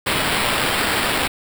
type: noise with sample-and-hold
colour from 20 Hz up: violet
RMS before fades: -20 dBFS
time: 0.06-1.28 s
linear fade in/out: 10 ms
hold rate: 6300 Hz
effects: none